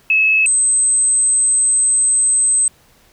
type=tone pair in turn; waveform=sine; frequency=2588 / 8216 Hz; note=E7 / C9; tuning=-32 / -33 cents; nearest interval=octave + minor sixth; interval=1999 cents; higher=second; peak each=-10 / -11 dBFS; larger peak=first; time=0.1-0.46 / 0.46-2.68 s; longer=second; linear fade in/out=2 ms; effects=pink hiss -52 dBFS RMS until 3.12 s